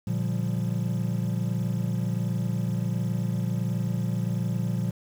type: chord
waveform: triangle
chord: G minor seventh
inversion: first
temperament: equal with one note detuned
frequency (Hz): 116.54 / 144.14 / 174.61 / 196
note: Bb2 / D3 / F3 / G3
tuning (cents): 0 / -32 / 0 / 0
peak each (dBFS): -26 / -32 / -27 / -32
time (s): 0.07-4.91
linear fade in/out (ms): 5
effects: 8-bit